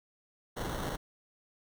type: noise with sample-and-hold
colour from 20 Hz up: pink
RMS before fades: -36 dBFS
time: 0.56-0.97 s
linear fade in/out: 20 ms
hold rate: 2450 Hz
effects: none